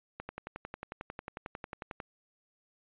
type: click train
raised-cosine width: 0.5 ms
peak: -24 dBFS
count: 21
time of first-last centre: 0.2-2.002 s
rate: 11.1 Hz
effects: resampled to 8000 Hz